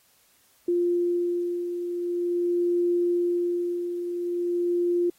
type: beating tone pair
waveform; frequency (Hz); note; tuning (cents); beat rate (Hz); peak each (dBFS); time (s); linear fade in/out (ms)
sine; 349.2 / 349.65; F4 / F4; 0 / +2; 0.45; -31 / -23; 0.68-5.1; 5
effects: white hiss -62 dBFS RMS until 5.18 s + AAC 48 kbps